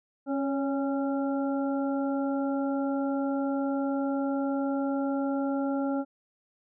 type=harmonic tone with a mistuned harmonic; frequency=274.3 Hz; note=C#4; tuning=18 cents flat; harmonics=1 / 2 / 3 / 5; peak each=-27 / -33 / -37 / -41 dBFS; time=0.26-6.05 s; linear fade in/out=50 ms; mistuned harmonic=2; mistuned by=+33 cents; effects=none